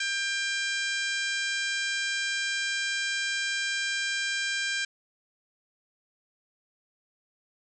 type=harmonic tone with a mistuned harmonic; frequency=795 Hz; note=G5; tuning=24 cents sharp; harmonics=2 / 3 / 4 / 5 / 6 / 7 / 8 / 9 / 10; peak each=-30 / -34 / -36 / -38 / -40 / -41 / -42 / -43 / -44 dBFS; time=0-4.85 s; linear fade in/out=5 ms; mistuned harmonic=7; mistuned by=-43 cents; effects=none